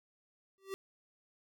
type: tone with exponential growth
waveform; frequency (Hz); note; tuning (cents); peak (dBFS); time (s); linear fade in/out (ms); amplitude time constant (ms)
square; 387.9; G4; -18; -35; 0.58-0.74; 0; 33
effects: none